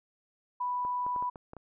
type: tone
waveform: sine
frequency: 987.8 Hz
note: B5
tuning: in tune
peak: -29 dBFS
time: 0.6-1.3 s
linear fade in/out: 10 ms
type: clicks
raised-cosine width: 1 ms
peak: -30 dBFS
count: 7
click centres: 0.85 / 1.065 / 1.162 / 1.225 / 1.358 / 1.534 / 1.567 s
effects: none